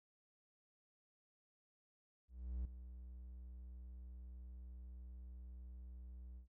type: tone with ADSR envelope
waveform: triangle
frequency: 61.6 Hz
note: B1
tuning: 4 cents flat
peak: -36 dBFS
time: 2.28-6.48 s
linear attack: 370 ms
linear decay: 6 ms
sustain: -12 dB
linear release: 110 ms
effects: none